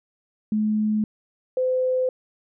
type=tone pair in turn; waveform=sine; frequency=213.9 / 511.8 Hz; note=A3 / C5; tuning=-49 / -38 cents; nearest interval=octave + minor third; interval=1511 cents; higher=second; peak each=-19 dBFS; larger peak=neither; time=0.52-1.04 / 1.57-2.09 s; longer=neither; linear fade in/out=2 ms; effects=none